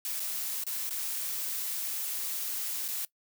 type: noise with dropouts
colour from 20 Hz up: blue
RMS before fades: -34 dBFS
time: 0.05-3.05 s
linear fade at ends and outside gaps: 1 ms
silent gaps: 0.197-0.202 / 0.638-0.666 / 0.894-0.907 / 2.881-2.886 s
effects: noise-tail reverb RT60 0.1 s tail -20 dB re dry